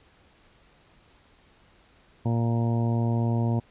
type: harmonic tone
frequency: 116.54 Hz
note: A#2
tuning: in tune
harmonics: 1 / 2 / 3 / 4 / 5 / 6 / 7 / 8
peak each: -23 / -28 / -35 / -39 / -39 / -39 / -44 / -40 dBFS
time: 2.25-3.6 s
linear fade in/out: 10 ms
effects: pink hiss -59 dBFS RMS until 3.7 s + resampled to 8000 Hz

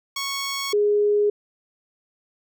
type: tone pair in turn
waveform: 10% pulse / sine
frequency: 1106 / 414.3 Hz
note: C#6 / G#4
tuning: -4 / -4 cents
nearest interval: octave + perfect fourth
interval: 1700 cents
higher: first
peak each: -17 / -16 dBFS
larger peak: second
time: 0.16-0.73 / 0.73-1.3 s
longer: neither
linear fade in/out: 5 ms
effects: none

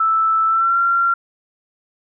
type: tone with pitch glide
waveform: sine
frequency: 1318.5 to 1374.5 Hz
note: E6 to F6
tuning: 0 to -28 cents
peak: -13 dBFS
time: 0-1.14 s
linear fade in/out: 5 ms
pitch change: +72 cents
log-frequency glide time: 0.47-0.78 s
effects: none

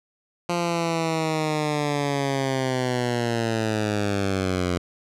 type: linear sweep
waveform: 10% pulse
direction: down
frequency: 174.6 to 87.31 Hz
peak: -14 dBFS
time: 0.49-4.78 s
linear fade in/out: 5 ms
effects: low-pass 8000 Hz 12 dB/octave

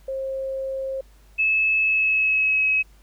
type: tone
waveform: sine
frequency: 534 Hz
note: C5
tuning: 35 cents sharp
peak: -25 dBFS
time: 0.08-1.01 s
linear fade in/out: 5 ms
type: tone with pitch glide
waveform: sine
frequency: 2600 to 2557 Hz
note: E7 to D#7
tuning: -24 to +47 cents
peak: -17 dBFS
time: 1.38-2.83 s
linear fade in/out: 20 ms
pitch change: -29 cents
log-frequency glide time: 1.8-2.66 s
effects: added 50 Hz sine -49 dBFS peak until 3.02 s + pink hiss -59 dBFS RMS until 3.02 s

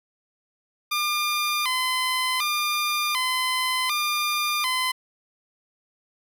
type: tone with vibrato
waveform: 15% pulse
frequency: 1108.7 Hz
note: C#6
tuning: in tune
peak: -16 dBFS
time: 0.91-4.92 s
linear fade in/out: 10 ms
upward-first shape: square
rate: 0.67 Hz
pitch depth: 140 cents each way
effects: none

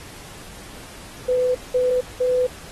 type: tone bursts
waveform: sine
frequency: 502 Hz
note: B4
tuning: 28 cents sharp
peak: -16 dBFS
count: 3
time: 1.28-2.47 s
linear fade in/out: 10 ms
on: 270 ms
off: 190 ms
effects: pink hiss -41 dBFS RMS until 2.71 s + AAC 32 kbps

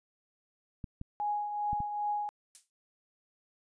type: clicks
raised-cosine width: 5 ms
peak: -27 dBFS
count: 4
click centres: 0.842 / 1.014 / 1.731 / 1.804 s
type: tone with tremolo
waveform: sine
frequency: 830.6 Hz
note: G#5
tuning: in tune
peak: -28 dBFS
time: 1.2-2.29 s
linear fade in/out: 0 ms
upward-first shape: triangle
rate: 2.5 Hz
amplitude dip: 55%
type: noise with exponential decay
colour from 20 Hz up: violet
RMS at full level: -41 dBFS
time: 2.55-2.7 s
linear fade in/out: 0 ms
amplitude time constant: 31 ms
effects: resampled to 22050 Hz

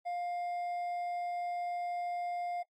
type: tone with hard clipping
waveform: triangle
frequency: 704 Hz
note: F5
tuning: 14 cents sharp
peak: -35 dBFS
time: 0.05-2.63 s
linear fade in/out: 20 ms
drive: 7 dB
effects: noise-tail reverb RT60 0.1 s tail -26 dB re dry + AAC 48 kbps

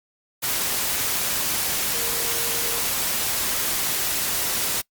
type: tone in noise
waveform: sine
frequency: 466.2 Hz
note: A#4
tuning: in tune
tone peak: -35 dBFS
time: 1.93-2.81 s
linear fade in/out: 20 ms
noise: white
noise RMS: -24 dBFS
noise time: 0.42-4.82 s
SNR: -14 dB
effects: noise-tail reverb RT60 0.1 s tail -23 dB re dry + Opus 48 kbps

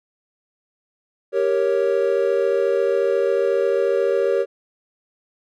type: chord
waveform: triangle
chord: G diminished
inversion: none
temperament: equal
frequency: 392 / 466.2 / 554.4 Hz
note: G4 / Bb4 / Db5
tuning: 0 / 0 / 0 cents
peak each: -19 dBFS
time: 1.32-4.46 s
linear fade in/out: 50 ms
effects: none

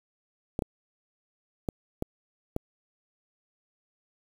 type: clicks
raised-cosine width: 2 ms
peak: -15 dBFS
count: 5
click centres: 0.591 / 0.622 / 1.688 / 2.024 / 2.564 s
effects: 7-bit

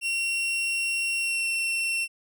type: tone with pitch glide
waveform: 40% pulse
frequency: 2737 to 2712 Hz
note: F7 to E7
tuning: -36 to +49 cents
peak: -24 dBFS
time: 0.01-2.08 s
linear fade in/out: 50 ms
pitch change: -15 cents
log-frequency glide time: 1.18-1.48 s
effects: none

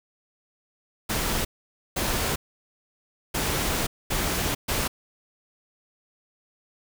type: noise bursts at uneven times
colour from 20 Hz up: pink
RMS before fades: -26 dBFS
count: 5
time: 1.09-1.45 / 1.96-2.36 / 3.34-3.87 / 4.1-4.55 / 4.68-4.88 s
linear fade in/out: 10 ms
effects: none

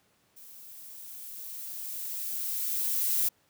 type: noise with level ramp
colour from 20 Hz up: violet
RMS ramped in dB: -50 to -26 dBFS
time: 0.36-3.29 s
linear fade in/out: 10 ms
effects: pink hiss -68 dBFS RMS until 3.49 s + high-pass 100 Hz 12 dB/octave

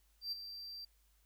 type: tone with ADSR envelope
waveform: triangle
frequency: 4699 Hz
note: D8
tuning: in tune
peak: -34 dBFS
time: 0.21-0.85 s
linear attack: 110 ms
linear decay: 17 ms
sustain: -10 dB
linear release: 5 ms
effects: added 51 Hz sine -69 dBFS peak until 1.25 s + white hiss -75 dBFS RMS until 1.25 s

